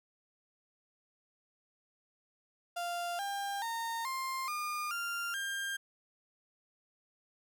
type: tone with pitch steps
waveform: 35% pulse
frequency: 696 / 799.5 / 918.4 / 1054.9 / 1211.8 / 1392 / 1599 Hz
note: F5 / G5 / A#5 / C6 / D#6 / F6 / G6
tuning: -6 / +34 / -26 / +14 / -46 / -6 / +34 cents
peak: -33 dBFS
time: 2.76-5.77 s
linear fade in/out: 10 ms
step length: 430 ms
effects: none